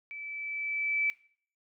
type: tone with level ramp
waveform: sine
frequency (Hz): 2312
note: D7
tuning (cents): -28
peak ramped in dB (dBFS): -39 to -24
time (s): 0.11-1.1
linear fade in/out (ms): 0
effects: noise-tail reverb RT60 0.5 s tail -20 dB re dry